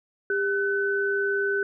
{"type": "tone pair together", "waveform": "sine", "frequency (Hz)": [399.6, 1508.7], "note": ["G4", "F#6"], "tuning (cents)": [33, 33], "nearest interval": "octave + major seventh", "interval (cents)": 2300, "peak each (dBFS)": -25, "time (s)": [0.3, 1.63], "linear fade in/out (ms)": 2, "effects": []}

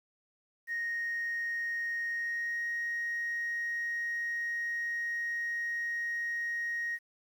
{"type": "tone with pitch glide", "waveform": "sine", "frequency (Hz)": [1864.7, 1875.5], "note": ["A#6", "A#6"], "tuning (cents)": [0, 10], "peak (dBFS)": -30, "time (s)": [0.67, 6.99], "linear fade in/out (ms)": 50, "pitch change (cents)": 10, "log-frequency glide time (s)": [2.1, 2.62], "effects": ["tanh soft clip ceiling -29 dBFS", "10-bit"]}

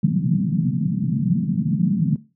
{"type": "band-pass noise", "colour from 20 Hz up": "pink", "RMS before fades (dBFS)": -20, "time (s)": [0.03, 2.16], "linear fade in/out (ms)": 2, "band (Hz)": [140, 220], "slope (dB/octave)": 48, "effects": ["noise-tail reverb RT60 0.3 s tail -18 dB re dry"]}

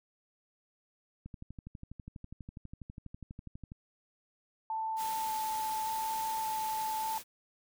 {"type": "click train", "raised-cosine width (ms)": 5, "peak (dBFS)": -32, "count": 31, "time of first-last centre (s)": [1.26, 3.719], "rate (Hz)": 12.2}
{"type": "tone with vibrato", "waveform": "sine", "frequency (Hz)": 880, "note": "A5", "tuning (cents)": 0, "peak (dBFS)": -32, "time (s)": [4.7, 7.18], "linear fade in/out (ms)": 2, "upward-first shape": "square", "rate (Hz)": 0.86, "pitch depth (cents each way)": 9}
{"type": "noise", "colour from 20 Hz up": "white", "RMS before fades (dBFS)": -43, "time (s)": [4.96, 7.24], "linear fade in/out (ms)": 50}
{"effects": []}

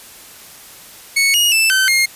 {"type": "tone with pitch steps", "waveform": "sawtooth", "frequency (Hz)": [2212, 2876, 2646, 1537, 2134], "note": ["C#7", "F#7", "E7", "G6", "C7"], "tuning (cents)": [-4, -50, 6, -35, 34], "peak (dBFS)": -8, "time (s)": [1.16, 2.06], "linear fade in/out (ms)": 10, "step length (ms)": 180, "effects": ["white hiss -39 dBFS RMS until 2.15 s", "resampled to 32000 Hz"]}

